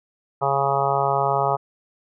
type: harmonic tone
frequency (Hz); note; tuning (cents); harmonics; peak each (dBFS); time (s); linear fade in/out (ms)
138.59; C#3; 0; 1 / 3 / 4 / 5 / 6 / 7 / 8 / 9; -29 / -27 / -27 / -24 / -24 / -27 / -29 / -27; 0.41-1.57; 20
effects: none